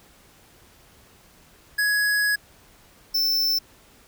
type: tone pair in turn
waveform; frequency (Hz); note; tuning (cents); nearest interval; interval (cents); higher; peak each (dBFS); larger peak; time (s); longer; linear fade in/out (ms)
square; 1674 / 5324; G#6 / E8; +13 / +16; octave + minor sixth; 2003; second; -20; neither; 1.78-2.36 / 3.14-3.59; first; 10
effects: pink hiss -54 dBFS RMS until 4.07 s